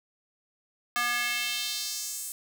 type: tone with high-pass filter sweep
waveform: square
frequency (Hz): 241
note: B3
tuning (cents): -42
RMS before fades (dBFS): -31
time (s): 0.96-2.32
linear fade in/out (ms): 0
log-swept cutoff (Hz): 1300 to 9300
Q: 1.8
effects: none